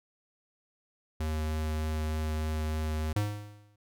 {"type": "tone with vibrato", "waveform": "square", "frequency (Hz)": 77.78, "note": "D#2", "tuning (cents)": 0, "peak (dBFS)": -30, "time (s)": [1.2, 3.13], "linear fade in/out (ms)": 5, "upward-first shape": "triangle", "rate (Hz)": 3.3, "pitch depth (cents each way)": 8}
{"type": "tone with exponential decay", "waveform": "square", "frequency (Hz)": 103.83, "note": "G#2", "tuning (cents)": 0, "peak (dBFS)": -25, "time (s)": [3.16, 3.76], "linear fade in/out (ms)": 5, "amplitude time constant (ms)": 130}
{"effects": []}